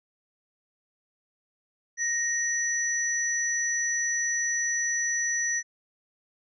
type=tone pair together; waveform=sine; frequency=1864.7 / 5920 Hz; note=A#6 / F#8; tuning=0 / 0 cents; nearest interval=octave + minor sixth; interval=2000 cents; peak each=-28 / -27 dBFS; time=1.97-5.63 s; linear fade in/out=50 ms; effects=none